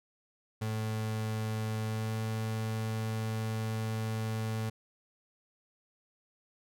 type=tone with pitch glide; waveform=35% pulse; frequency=109.5 to 110.58 Hz; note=A2 to A2; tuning=-8 to +9 cents; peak=-30 dBFS; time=0.61-4.7 s; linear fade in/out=10 ms; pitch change=+17 cents; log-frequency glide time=1.84-2.17 s; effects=none